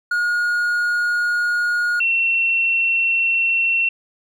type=tone pair in turn; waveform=triangle / sine; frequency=1437 / 2713 Hz; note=F6 / E7; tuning=+49 / +49 cents; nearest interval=major seventh; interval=1100 cents; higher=second; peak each=-15 dBFS; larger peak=neither; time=0.11-2 / 2-3.89 s; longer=neither; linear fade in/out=5 ms; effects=none